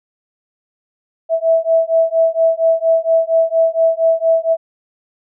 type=beating tone pair; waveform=sine; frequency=653 / 657.3 Hz; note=E5 / E5; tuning=-17 / -5 cents; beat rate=4.3 Hz; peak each=-14 / -14 dBFS; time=1.29-4.57 s; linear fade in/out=50 ms; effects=none